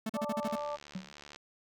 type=tone bursts; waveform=45% pulse; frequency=220 Hz; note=A3; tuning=in tune; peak=-32 dBFS; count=7; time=0.06-0.557 s; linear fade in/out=5 ms; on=35 ms; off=42 ms
type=harmonic tone; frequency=293.7 Hz; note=D4; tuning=in tune; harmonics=2 / 3 / 4; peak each=-36 / -40 / -42 dBFS; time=0.14-0.77 s; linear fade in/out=20 ms
type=click train; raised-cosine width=0.2 ms; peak=-31 dBFS; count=69; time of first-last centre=0.43-1.36 s; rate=73.1 Hz
type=tone with exponential decay; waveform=triangle; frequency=186.8 Hz; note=F#3; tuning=17 cents sharp; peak=-31 dBFS; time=0.95-1.13 s; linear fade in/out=5 ms; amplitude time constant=37 ms
effects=none